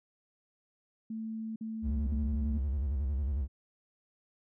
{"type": "tone bursts", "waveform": "sine", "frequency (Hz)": 221.7, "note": "A3", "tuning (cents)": 13, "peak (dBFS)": -35, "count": 3, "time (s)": [1.1, 2.578], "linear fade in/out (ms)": 5, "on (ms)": 460, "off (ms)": 49}
{"type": "tone with vibrato", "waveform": "triangle", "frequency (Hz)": 69.3, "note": "C#2", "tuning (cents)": 0, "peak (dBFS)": -27, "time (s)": [1.82, 3.48], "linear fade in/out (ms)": 50, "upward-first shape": "square", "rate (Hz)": 11, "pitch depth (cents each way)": 130}
{"effects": []}